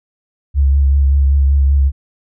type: tone with vibrato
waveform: sine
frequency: 69.3 Hz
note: C#2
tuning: in tune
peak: -8 dBFS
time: 0.54-1.92 s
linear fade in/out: 50 ms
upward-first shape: triangle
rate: 5.2 Hz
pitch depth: 38 cents each way
effects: none